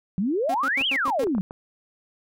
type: exponential two-way sweep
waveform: sine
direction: up then down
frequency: 174.4 to 3332 to 174.4 Hz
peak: -21 dBFS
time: 0.18-1.41 s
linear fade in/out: 0 ms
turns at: 0.87 s
type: tone bursts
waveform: sawtooth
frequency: 270 Hz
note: C#4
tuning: 45 cents flat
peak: -26 dBFS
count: 6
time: 0.49-1.245 s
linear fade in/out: 5 ms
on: 55 ms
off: 85 ms
type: clicks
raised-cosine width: 1 ms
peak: -22 dBFS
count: 7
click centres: 0.811 / 1.079 / 1.235 / 1.27 / 1.35 / 1.382 / 1.509 s
effects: none